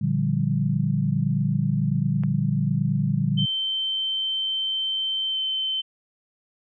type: chord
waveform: sine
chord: G minor seventh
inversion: first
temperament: equal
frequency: 116.54 / 146.83 / 174.61 / 196 Hz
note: Bb2 / D3 / F3 / G3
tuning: 0 / 0 / 0 / 0 cents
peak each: -27 / -23 / -28 / -26 dBFS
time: 0.01-3.46 s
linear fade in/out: 10 ms
type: click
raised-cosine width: 0.5 ms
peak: -24 dBFS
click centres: 2.236 s
type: tone with pitch glide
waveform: sine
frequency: 3102 to 3081 Hz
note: G7 to G7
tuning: -19 to -31 cents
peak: -23 dBFS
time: 3.37-5.82 s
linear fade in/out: 20 ms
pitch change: -12 cents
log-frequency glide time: 5.31-5.37 s
effects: none